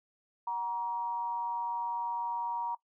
sine tone with amplitude modulation, 946 Hz, A#5, 25 cents sharp, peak -28 dBFS, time 0.47-2.75 s, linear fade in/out 5 ms, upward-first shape sine, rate 200 Hz, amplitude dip 55%, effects noise-tail reverb RT60 0.1 s tail -21 dB re dry

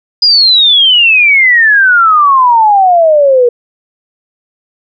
sine exponential sweep, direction down, 4978 to 473 Hz, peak -3 dBFS, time 0.22-3.49 s, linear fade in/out 5 ms, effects none

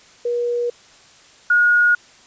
sine tone pair in turn, 480 / 1441.7 Hz, B4 / F#6, -49 / -45 cents, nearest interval octave + perfect fifth, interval 1904 cents, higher second, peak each -18 / -11 dBFS, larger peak second, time 0.25-0.7 / 1.5-1.95 s, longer neither, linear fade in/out 5 ms, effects white hiss -48 dBFS RMS until 2.26 s + resampled to 16000 Hz

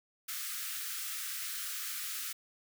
white high-pass noise, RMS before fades -39 dBFS, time 0.28-2.33 s, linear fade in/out 10 ms, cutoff 1200 Hz, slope 96 dB/octave, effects none

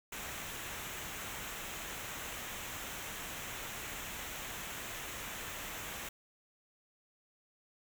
pink noise with comb filter, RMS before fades -43 dBFS, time 0.12-6.09 s, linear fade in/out 5 ms, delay 0.21 ms, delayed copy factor -0.55, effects none

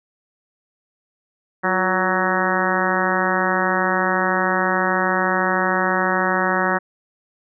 harmonic tone with a mistuned harmonic, 186.4 Hz, F#3, 13 cents sharp, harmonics 1 / 2 / 3 / 4 / 5 / 6 / 7 / 8 / 9 / 10, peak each -26 / -26 / -26 / -26 / -26 / -26 / -26 / -26 / -26 / -26 dBFS, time 1.63-6.79 s, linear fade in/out 20 ms, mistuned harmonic 2, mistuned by -60 cents, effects none

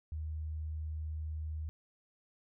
sine tone, 77.78 Hz, D#2, in tune, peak -36 dBFS, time 0.12-1.69 s, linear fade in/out 0 ms, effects none

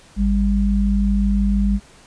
sine tone pair together, 53.02 / 200 Hz, G#1 / G3, +37 / +35 cents, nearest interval octave + major seventh, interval 2298 cents, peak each -17 dBFS, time 0.16-1.8 s, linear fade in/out 50 ms, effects pink hiss -48 dBFS RMS until 2.06 s + resampled to 22050 Hz

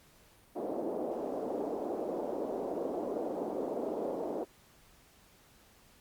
pink band-pass noise, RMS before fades -36 dBFS, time 0.55-4.45 s, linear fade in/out 20 ms, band 290 to 670 Hz, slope 24 dB/octave, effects pink hiss -62 dBFS RMS until 6 s + Opus 48 kbps

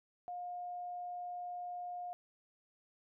sine tone, 712 Hz, F5, 33 cents sharp, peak -40 dBFS, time 0.28-2.13 s, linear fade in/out 0 ms, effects none

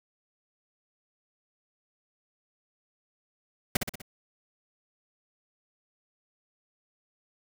pink noise with echo, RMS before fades -23 dBFS, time 3.75-3.77 s, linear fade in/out 5 ms, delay 62 ms, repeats 4, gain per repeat -5 dB, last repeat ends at 4.018 s, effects none

